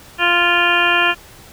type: harmonic tone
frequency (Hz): 348.3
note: F4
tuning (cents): -5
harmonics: 1 / 2 / 3 / 4 / 5 / 7 / 8 / 9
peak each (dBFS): -24 / -22 / -21 / -19 / -18 / -19 / -20 / -24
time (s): 0.18-1.15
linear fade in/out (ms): 50
effects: pink hiss -42 dBFS RMS until 1.52 s